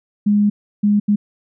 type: tone bursts at uneven times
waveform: sine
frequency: 206.5 Hz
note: G#3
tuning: 10 cents flat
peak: -11 dBFS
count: 3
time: 0.26-0.5 / 0.83-1 / 1.08-1.16 s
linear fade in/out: 10 ms
effects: none